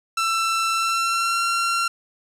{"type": "tone with pitch glide", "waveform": "sawtooth", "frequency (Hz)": [1336, 1369.6], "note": ["E6", "F6"], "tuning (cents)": [23, -34], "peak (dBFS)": -16, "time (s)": [0.17, 1.88], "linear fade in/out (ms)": 5, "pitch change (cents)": 43, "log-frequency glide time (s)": [0.73, 1.42], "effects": ["low-pass 10000 Hz 12 dB/octave", "9-bit"]}